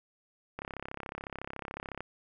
click train, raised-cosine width 0.5 ms, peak -23 dBFS, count 49, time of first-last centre 0.59-2.006 s, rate 33.9 Hz, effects none

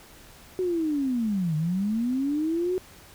sine linear two-way sweep, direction down then up, 375.2 to 150 to 375.2 Hz, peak -23 dBFS, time 0.59-2.78 s, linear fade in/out 0 ms, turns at 1.56 s, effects pink hiss -50 dBFS RMS until 3.14 s

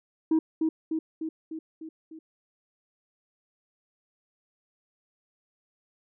sine tone with echo, 318.9 Hz, D#4, 43 cents sharp, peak -17 dBFS, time 0.31-0.39 s, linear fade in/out 5 ms, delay 300 ms, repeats 6, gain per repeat -4 dB, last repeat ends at 2.19 s, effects tanh soft clip ceiling -18 dBFS

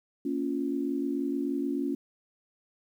sine chord, Bb minor, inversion none, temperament just, 233.1 / 279.7 / 349.6 Hz, Bb3 / Db4 / F4, 0 / +16 / +2 cents, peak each -35 / -29 / -34 dBFS, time 0.25-1.95 s, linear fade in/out 5 ms, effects 10-bit

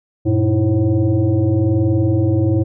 sine tone with frequency modulation, 116.54 Hz, A#2, in tune, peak -12 dBFS, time 0.25-2.64 s, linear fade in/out 20 ms, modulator 212 Hz, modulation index 1.4, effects none

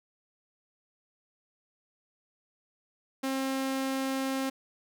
sawtooth tone, 267 Hz, C4, 35 cents sharp, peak -25 dBFS, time 3.23-4.5 s, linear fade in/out 10 ms, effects none

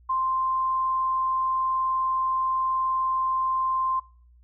sine tone, 1046.5 Hz, C6, in tune, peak -22 dBFS, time 0.09-4 s, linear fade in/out 10 ms, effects noise-tail reverb RT60 0.5 s tail -23 dB re dry + added 60 Hz sine -52 dBFS peak until 4.43 s

